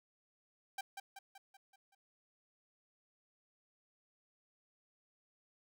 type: tone with echo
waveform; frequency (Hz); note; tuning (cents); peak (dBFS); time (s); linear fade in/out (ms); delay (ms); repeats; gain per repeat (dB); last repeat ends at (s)
sawtooth; 784; G5; 0; -35; 0.78-0.81; 5; 190; 6; -5; 1.95
effects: none